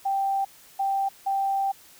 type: tone bursts at uneven times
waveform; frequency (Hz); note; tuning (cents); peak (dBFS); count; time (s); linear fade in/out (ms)
sine; 784; G5; 0; -22; 3; 0.05-0.45 / 0.79-1.09 / 1.26-1.72; 10
effects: white hiss -52 dBFS RMS until 1.99 s